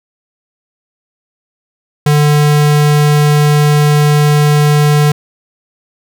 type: tone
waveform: square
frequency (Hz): 148.2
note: D3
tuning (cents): +16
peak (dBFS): -7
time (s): 2.06-5.12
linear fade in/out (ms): 5
effects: none